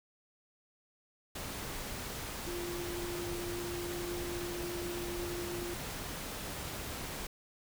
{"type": "tone in noise", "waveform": "sine", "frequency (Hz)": 349.2, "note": "F4", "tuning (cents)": 0, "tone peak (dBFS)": -38, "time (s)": [2.47, 5.74], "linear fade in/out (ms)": 5, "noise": "pink", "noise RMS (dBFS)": -41, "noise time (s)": [1.35, 7.27], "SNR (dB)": 0, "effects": []}